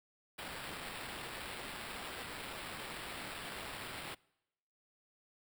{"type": "noise with sample-and-hold", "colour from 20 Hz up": "white", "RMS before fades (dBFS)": -45, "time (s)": [0.38, 4.15], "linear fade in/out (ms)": 10, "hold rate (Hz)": 6300, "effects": ["noise-tail reverb RT60 0.9 s tail -25 dB re dry"]}